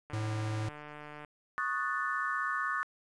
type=click train; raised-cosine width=0.5 ms; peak=-31 dBFS; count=172; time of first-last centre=0.1-1.248 s; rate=149 Hz
type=tone; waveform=square; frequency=108.4 Hz; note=A2; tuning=25 cents flat; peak=-33 dBFS; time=0.13-0.69 s; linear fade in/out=5 ms
type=chord; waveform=sine; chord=D# half-diminished seventh; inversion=third; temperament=equal; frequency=1108.7 / 1244.5 / 1480 / 1760 Hz; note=C#6 / D#6 / F#6 / A6; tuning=0 / 0 / 0 / 0 cents; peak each=-36 dBFS; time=1.58-2.83 s; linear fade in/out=0 ms
effects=resampled to 22050 Hz + 10-bit

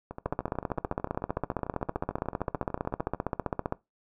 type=two click trains; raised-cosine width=1 ms; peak=-23 / -14 dBFS; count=42 / 54; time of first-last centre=0.11-3.147 / 0.26-3.724 s; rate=13.5 / 15.3 Hz; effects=noise-tail reverb RT60 0.2 s tail -20 dB re dry

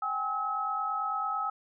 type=tone cluster; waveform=sine; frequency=772 / 821 / 1286 Hz; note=G5 / G#5 / E6; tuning=-27 / -20 / -43 cents; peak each=-37 / -36 / -30 dBFS; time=0.02-1.5 s; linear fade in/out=5 ms; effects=none

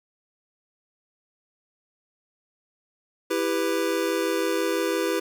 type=chord; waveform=square; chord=E minor; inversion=none; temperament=just; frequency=329.6 / 395.6 / 494.4 Hz; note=E4 / G4 / B4; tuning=0 / +16 / +2 cents; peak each=-28 dBFS; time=3.3-5.2 s; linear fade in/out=10 ms; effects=9-bit

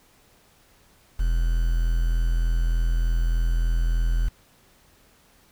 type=tone with quantisation; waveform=triangle; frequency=41.66 Hz; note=E1; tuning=19 cents sharp; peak=-17 dBFS; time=1.19-4.29 s; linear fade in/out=10 ms; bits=7; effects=pink hiss -58 dBFS RMS until 5.51 s

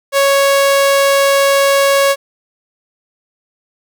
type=tone; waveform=sawtooth; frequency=554.4 Hz; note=C#5; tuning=in tune; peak=-5 dBFS; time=0.12-2.16 s; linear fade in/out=50 ms; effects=none

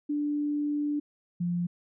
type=tone pair in turn; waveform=sine; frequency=293.7 / 174.64 Hz; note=D4 / F3; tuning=0 / 0 cents; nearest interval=major sixth; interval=900 cents; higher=first; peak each=-26 dBFS; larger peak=neither; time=0.09-1 / 1.4-1.67 s; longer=first; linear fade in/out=10 ms; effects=none

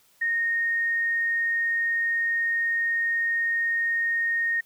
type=tone; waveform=sine; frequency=1852 Hz; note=A#6; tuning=12 cents flat; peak=-22 dBFS; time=0.21-4.61 s; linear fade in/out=10 ms; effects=white hiss -61 dBFS RMS until 4.65 s

